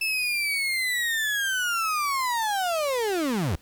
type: linear sweep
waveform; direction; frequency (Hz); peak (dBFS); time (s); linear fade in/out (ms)
35% pulse; down; 2637 to 67.8; -22; 0.01-3.56; 5
effects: pink hiss -57 dBFS RMS until 3.61 s